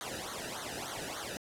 pink noise with flanger, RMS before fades -40 dBFS, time 0.01-1.37 s, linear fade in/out 0 ms, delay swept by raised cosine 0.38 to 0.94 ms, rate 3.4 Hz, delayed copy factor -0.95, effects low-pass 11000 Hz 12 dB/octave

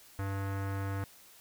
square tone with low-pass filter, 98 Hz, G2, in tune, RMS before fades -35 dBFS, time 0.19-1.04 s, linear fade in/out 0 ms, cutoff 1600 Hz, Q 2, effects white hiss -57 dBFS RMS until 1.4 s

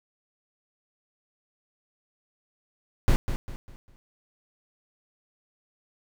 brown noise with echo, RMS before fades -18 dBFS, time 3.08-3.16 s, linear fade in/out 0 ms, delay 200 ms, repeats 4, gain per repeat -9 dB, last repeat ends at 3.96 s, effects none

